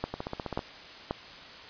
two click trains, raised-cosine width 1 ms, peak -15 / -19 dBFS, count 3 / 8, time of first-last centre 0.04-1.11 / 0.14-0.592 s, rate 1.87 / 15.5 Hz, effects white hiss -46 dBFS RMS until 1.69 s + resampled to 11025 Hz

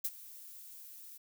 violet noise with ADSR envelope, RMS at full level -32 dBFS, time 0.04-1.18 s, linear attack 10 ms, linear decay 44 ms, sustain -19 dB, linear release 11 ms, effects none

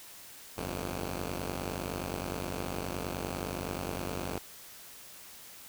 5% pulse tone pair together, 49.67 / 88.5 Hz, G1 / F2, +24 / +23 cents, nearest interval minor seventh, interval 999 cents, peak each -26 dBFS, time 0.57-4.39 s, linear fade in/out 10 ms, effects white hiss -50 dBFS RMS until 5.68 s

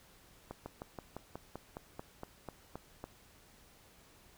slowing click train, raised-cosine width 1 ms, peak -28 dBFS, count 13, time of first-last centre 0.51-3.04 s, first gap 150 ms, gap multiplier 1.06, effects pink hiss -62 dBFS RMS until 4.37 s

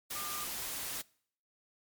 sine tone in noise, 1200 Hz, D6, 37 cents sharp, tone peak -42 dBFS, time 0.15-0.45 s, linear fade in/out 10 ms, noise white, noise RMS -39 dBFS, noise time 0.1-1.02 s, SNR -6 dB, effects noise-tail reverb RT60 0.6 s tail -24 dB re dry + MP3 96 kbps

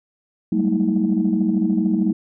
sine tone cluster, 189 / 202.4 / 227 / 319.5 Hz, F#3 / G#3 / A#3 / D#4, +37 / -44 / -46 / +46 cents, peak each -21 dBFS, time 0.52-2.13 s, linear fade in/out 5 ms, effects tanh soft clip ceiling -8 dBFS

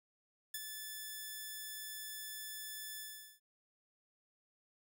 5% pulse tone with ADSR envelope, 1739 Hz, A6, 21 cents flat, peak -27 dBFS, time 0.54-3.4 s, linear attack 5 ms, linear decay 37 ms, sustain -6 dB, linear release 410 ms, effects none

